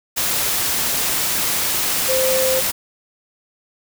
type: tone in noise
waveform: sine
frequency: 521 Hz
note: C5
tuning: 7 cents flat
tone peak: -17 dBFS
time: 2.08-2.61 s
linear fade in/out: 20 ms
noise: white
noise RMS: -20 dBFS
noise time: 0.16-2.72 s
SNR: 0 dB
effects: none